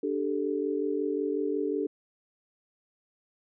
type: chord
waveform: sine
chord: D suspended fourth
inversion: none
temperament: equal with one note detuned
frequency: 293.7 / 392 / 437.5 Hz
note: D4 / G4 / A4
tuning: 0 / 0 / -10 cents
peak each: -31 dBFS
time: 0.03-1.87 s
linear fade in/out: 5 ms
effects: none